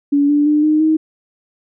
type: tone with pitch steps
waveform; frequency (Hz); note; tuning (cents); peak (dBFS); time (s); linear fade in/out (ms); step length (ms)
sine; 285.3 / 292.3 / 299.5 / 306.8 / 314.4; C#4 / D4 / D4 / D#4 / D#4; +50 / -8 / +34 / -24 / +18; -10; 0.12-0.97; 10; 170
effects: none